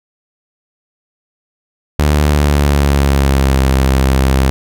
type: tone with pitch glide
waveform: sawtooth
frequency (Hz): 74.1 to 66.4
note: D2 to C2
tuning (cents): +16 to +26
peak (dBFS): -5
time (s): 1.99-4.5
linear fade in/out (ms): 0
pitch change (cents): -190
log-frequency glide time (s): 2.26-3.63
effects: none